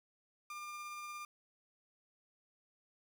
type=tone with tremolo; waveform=30% pulse; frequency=1200 Hz; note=D6; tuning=37 cents sharp; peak=-40 dBFS; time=0.5-1.25 s; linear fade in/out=2 ms; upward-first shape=triangle; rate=17 Hz; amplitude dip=25%; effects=12-bit